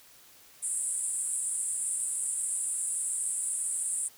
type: band-pass noise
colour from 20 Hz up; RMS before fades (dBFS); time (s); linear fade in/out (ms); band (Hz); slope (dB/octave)
white; -32; 0.62-4.09; 20; 7900 to 10000; 96
effects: white hiss -56 dBFS RMS until 4.17 s

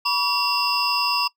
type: tone cluster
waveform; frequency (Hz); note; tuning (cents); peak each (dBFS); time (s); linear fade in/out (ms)
triangle; 973 / 1132 / 2741 / 4820 / 5170; B5 / C#6 / F7 / D8 / E8; -26 / +36 / -33 / +44 / -34; -24; 0.05-1.28; 10
effects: noise-tail reverb RT60 0.1 s tail -22 dB re dry

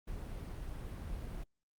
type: noise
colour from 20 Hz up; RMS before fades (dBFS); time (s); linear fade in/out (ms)
brown; -42; 0.07-1.44; 10
effects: Opus 32 kbps

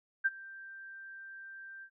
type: tone with ADSR envelope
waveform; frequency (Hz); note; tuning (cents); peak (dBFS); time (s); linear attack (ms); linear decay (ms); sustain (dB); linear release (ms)
sine; 1574; G6; +7; -23; 0.24-1.9; 19; 34; -22; 74
effects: none

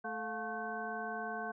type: harmonic tone with a mistuned harmonic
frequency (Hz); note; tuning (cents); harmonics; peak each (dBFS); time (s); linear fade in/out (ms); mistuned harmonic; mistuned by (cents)
218.5; A3; -12; 1 / 2 / 3 / 4 / 5 / 7; -46 / -45 / -41 / -49 / -46 / -42; 0.04-1.52; 10; 3; +130
effects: none

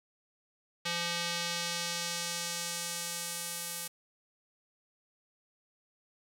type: tone with band-pass filter sweep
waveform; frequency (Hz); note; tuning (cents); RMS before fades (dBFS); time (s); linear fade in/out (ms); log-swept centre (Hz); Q
square; 171.8; F3; -28; -36; 0.85-3.88; 10; 3800 to 11000; 1
effects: none

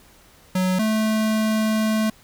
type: tone pair in turn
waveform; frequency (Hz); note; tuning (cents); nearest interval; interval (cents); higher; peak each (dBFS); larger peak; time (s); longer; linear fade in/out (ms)
square; 185 / 217.8; F#3 / A3; 0 / -17; minor third; 283; second; -19; neither; 0.55-0.79 / 0.79-2.1; second; 5
effects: pink hiss -52 dBFS RMS until 2.23 s

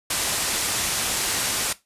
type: low-pass noise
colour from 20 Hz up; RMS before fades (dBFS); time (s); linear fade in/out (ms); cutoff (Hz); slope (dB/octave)
white; -25; 0.1-1.73; 5; 11000; 24
effects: noise-tail reverb RT60 0.2 s tail -17 dB re dry + resampled to 32000 Hz

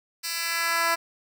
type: tone with high-pass filter sweep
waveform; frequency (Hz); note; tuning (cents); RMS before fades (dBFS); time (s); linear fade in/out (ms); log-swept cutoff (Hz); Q
10% pulse; 334.5; E4; +25; -26; 0.23-0.96; 20; 4000 to 770; 0.91
effects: none

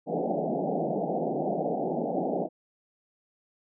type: band-pass noise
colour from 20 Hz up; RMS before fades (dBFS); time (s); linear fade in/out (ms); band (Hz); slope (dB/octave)
white; -29; 0.06-2.49; 50; 150 to 790; 96
effects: none

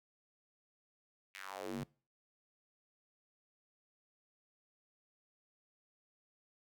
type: tone with high-pass filter sweep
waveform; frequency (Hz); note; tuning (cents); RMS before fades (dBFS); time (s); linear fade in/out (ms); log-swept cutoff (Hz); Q
square; 48; G1; -36; -44; 1.34-1.84; 10; 2400 to 150; 2.9
effects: noise-tail reverb RT60 0.4 s tail -24 dB re dry

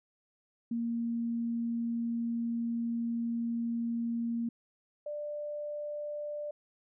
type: tone pair in turn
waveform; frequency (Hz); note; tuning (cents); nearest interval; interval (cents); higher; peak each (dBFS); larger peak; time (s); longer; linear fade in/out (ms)
sine; 233.1 / 591.8; A#3 / D5; 0 / +13; octave + major third; 1613; second; -30 / -35; first; 0.71-4.49 / 5.06-6.51; first; 5
effects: none

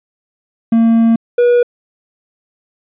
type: tone pair in turn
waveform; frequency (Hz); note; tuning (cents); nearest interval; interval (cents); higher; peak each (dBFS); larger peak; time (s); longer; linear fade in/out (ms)
triangle; 228.3 / 483.8; A#3 / B4; -36 / -36; octave + minor second; 1300; second; -5; neither; 0.72-1.16 / 1.38-1.63; first; 5
effects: resampled to 8000 Hz

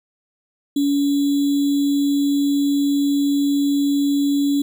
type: tone with sample-and-hold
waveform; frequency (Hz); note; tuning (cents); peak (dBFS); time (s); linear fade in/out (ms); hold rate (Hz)
sine; 283.5; C#4; +39; -15; 0.76-4.62; 5; 3675
effects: none

